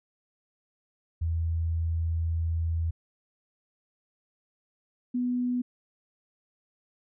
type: tone pair in turn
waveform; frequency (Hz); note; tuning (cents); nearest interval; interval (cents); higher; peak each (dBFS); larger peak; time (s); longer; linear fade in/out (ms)
sine; 82.41 / 247; E2 / B3; 0 / 0; octave + perfect fifth; 1900; second; -25; neither; 1.21-2.91 / 5.14-5.62; first; 10
effects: none